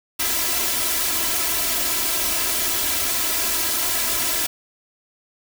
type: noise with comb filter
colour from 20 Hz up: white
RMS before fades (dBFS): -22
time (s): 0.19-4.47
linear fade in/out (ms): 10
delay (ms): 3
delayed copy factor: +0.9
effects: none